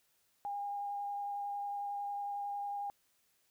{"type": "tone with vibrato", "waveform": "sine", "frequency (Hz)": 810, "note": "G#5", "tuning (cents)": -43, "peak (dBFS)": -36, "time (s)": [0.45, 2.9], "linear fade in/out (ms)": 0, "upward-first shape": "sine", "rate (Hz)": 11, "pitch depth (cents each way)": 10, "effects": ["white hiss -74 dBFS RMS until 3.5 s"]}